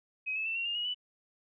sine tone with pitch steps, 2533 / 2601 / 2671 / 2743 / 2817 / 2893 / 2971 Hz, D#7 / E7 / E7 / F7 / F7 / F#7 / F#7, +30 / -24 / +22 / -32 / +14 / -40 / +6 cents, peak -31 dBFS, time 0.26-0.946 s, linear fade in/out 20 ms, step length 98 ms, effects none

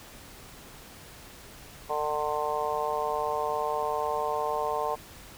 harmonic tone, 150.2 Hz, D3, 39 cents sharp, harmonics 3 / 4 / 5 / 6 / 7, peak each -33 / -33 / -33 / -33 / -33 dBFS, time 1.89-4.96 s, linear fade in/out 20 ms, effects pink hiss -48 dBFS RMS until 5.37 s

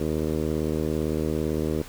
10% pulse tone with low-pass filter, 77.78 Hz, D#2, in tune, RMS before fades -26 dBFS, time 0-1.82 s, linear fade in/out 5 ms, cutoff 470 Hz, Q 1.7, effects pink hiss -44 dBFS RMS until 1.88 s

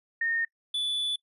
sine / triangle tone pair in turn, 1836 / 3466 Hz, A#6 / A7, -27 / -27 cents, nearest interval major seventh, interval 1100 cents, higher second, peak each -25 dBFS, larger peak neither, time 0.21-0.45 / 0.74-1.16 s, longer second, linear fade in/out 5 ms, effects noise-tail reverb RT60 0.1 s tail -23 dB re dry + resampled to 32000 Hz

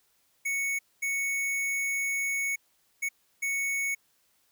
square tone bursts at uneven times, 2218 Hz, C#7, in tune, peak -28 dBFS, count 4, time 0.45-0.79 / 1.02-2.56 / 3.02-3.09 / 3.42-3.95 s, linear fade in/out 10 ms, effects white hiss -69 dBFS RMS until 4.51 s

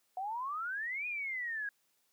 sine exponential two-way sweep, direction up then down, 726 to 2489 to 1623 Hz, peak -35 dBFS, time 0.17-1.69 s, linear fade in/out 2 ms, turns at 1.07 s, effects white hiss -75 dBFS RMS until 2.12 s + high-pass 150 Hz 12 dB/octave

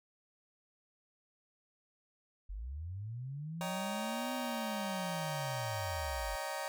sine linear two-way sweep, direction up then down, 42.68 to 253.5 to 42.68 Hz, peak -39 dBFS, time 2.49-6.36 s, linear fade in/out 10 ms, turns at 4.34 s
sawtooth chord, Eb dominant seventh, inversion third, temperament just, 560 / 622.3 / 777.8 / 933.4 Hz, Db5 / Eb5 / G5 / Bb5, +18 / 0 / -14 / +2 cents, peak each -39 dBFS, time 3.61-6.68 s, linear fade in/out 0 ms
effects none

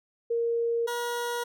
sine / 20% pulse tone pair in turn, 466.2 / 478.5 Hz, A#4 / A#4, 0 / +45 cents, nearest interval unison, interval 45 cents, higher second, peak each -24 dBFS, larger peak neither, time 0.3-0.87 / 0.87-1.44 s, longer neither, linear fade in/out 10 ms, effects none

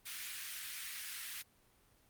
pink high-pass noise, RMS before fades -44 dBFS, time 0.05-1.43 s, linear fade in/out 20 ms, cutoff 1700 Hz, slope 24 dB/octave, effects pink hiss -69 dBFS RMS until 2.09 s + Opus 32 kbps

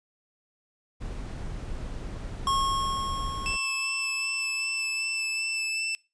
brown noise, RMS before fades -35 dBFS, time 1-3.57 s, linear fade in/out 20 ms
square tone with exponential decay, 1088 Hz, C#6, 33 cents flat, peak -23 dBFS, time 2.47-5.69 s, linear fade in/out 1 ms, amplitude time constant 700 ms
sawtooth tone with vibrato, 2643 Hz, E7, 4 cents sharp, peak -24 dBFS, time 3.46-5.95 s, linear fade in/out 0 ms, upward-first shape sine, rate 2.6 Hz, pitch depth 11 cents each way
effects noise-tail reverb RT60 0.3 s tail -25 dB re dry + resampled to 22050 Hz

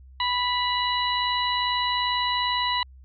harmonic tone with a mistuned harmonic, 987.8 Hz, B5, in tune, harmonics 1 / 2 / 3 / 4, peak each -25 / -30 / -30 / -28 dBFS, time 0.2-2.83 s, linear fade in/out 2 ms, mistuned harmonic 3, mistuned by -31 cents, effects added 65 Hz sine -45 dBFS peak until 3.04 s

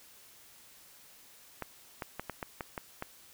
clicks, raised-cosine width 0.5 ms, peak -21 dBFS, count 8, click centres 1.623 / 2.022 / 2.196 / 2.297 / 2.428 / 2.608 / 2.778 / 3.024 s, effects white hiss -57 dBFS RMS until 3.33 s

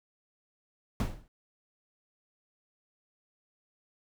brown noise with exponential decay, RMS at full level -24 dBFS, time 1-1.28 s, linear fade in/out 1 ms, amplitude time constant 60 ms, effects none

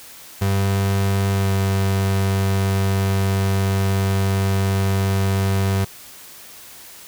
35% pulse tone with pitch glide, 98 to 97.04 Hz, G2 to G2, 0 to -17 cents, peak -15 dBFS, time 0.41-5.85 s, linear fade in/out 10 ms, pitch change -17 cents, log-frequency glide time 1.32-1.5 s, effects white hiss -41 dBFS RMS until 7.07 s

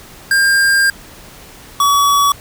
square tone pair in turn, 1602 / 1134.8 Hz, G6 / C#6, +37 / +40 cents, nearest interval tritone, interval 597 cents, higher first, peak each -10 dBFS, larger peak neither, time 0.31-0.9 / 1.8-2.32 s, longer first, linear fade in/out 2 ms, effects pink hiss -38 dBFS RMS until 2.4 s

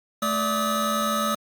square tone cluster, 218.9 / 582 / 1185 / 1276 Hz, A3 / D5 / D6 / D#6, -9 / -16 / +15 / +43 cents, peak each -29 / -30 / -32 / -26 dBFS, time 0.22-1.35 s, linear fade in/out 5 ms, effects Opus 48 kbps

